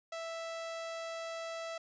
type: tone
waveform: sawtooth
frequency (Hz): 659.3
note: E5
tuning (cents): 0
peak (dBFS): -35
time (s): 0.12-1.78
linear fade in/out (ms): 5
effects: resampled to 16000 Hz + 11-bit